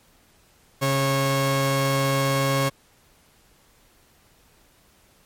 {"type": "tone pair together", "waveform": "sawtooth", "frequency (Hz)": [136.8, 547.2], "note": ["C#3", "C#5"], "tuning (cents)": [-23, -23], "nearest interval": "2 octaves", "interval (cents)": 2400, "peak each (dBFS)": -18, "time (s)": [0.81, 2.7], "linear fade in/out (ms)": 20, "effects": ["pink hiss -58 dBFS RMS until 5.25 s", "MP3 64 kbps"]}